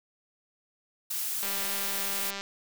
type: noise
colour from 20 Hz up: blue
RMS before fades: -32 dBFS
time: 1.1-2.31 s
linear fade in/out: 10 ms
type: click train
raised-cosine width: 0.2 ms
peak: -19 dBFS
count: 195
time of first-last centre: 1.43-2.41 s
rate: 198 Hz
effects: none